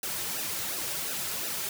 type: noise with flanger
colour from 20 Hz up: white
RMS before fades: -33 dBFS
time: 0.03-1.69 s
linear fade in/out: 2 ms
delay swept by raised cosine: 0.9 to 4.2 ms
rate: 2.8 Hz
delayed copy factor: -0.7
effects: none